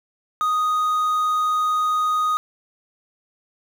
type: tone with quantisation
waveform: triangle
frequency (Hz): 1244.5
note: D#6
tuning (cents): 0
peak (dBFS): -16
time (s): 0.41-2.37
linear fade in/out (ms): 0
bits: 7
effects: none